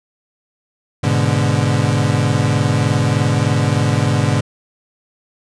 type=chord; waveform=35% pulse; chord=G# diminished; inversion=none; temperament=equal; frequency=103.83 / 123.47 / 146.83 Hz; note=G#2 / B2 / D3; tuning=0 / 0 / 0 cents; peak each=-16 dBFS; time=1.03-4.41 s; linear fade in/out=10 ms; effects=resampled to 22050 Hz